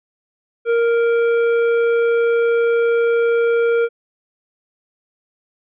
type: tone with hard clipping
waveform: sine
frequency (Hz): 466.2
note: A#4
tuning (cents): 0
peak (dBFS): -15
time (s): 0.65-3.89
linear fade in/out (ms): 50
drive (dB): 9
effects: resampled to 8000 Hz